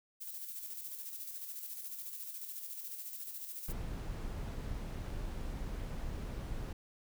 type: noise with tremolo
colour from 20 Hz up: violet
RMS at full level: -43 dBFS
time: 0.2-3.73 s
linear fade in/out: 20 ms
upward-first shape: square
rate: 14 Hz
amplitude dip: 40%
type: noise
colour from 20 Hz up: brown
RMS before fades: -40 dBFS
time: 3.68-6.73 s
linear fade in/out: 5 ms
effects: none